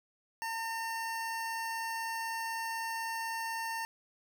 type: tone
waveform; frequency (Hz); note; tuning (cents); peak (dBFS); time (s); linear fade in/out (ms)
25% pulse; 908; A#5; -46; -31; 0.42-3.85; 0
effects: none